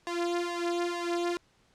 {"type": "tone with flanger", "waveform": "sawtooth", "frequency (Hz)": 346.4, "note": "F4", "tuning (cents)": -14, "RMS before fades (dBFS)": -31, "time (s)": [0.07, 1.37], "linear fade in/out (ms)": 0, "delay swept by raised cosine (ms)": [1.8, 3.2], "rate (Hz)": 2.2, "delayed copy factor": 0.95, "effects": ["pink hiss -66 dBFS RMS until 1.74 s", "low-pass 7000 Hz 12 dB/octave"]}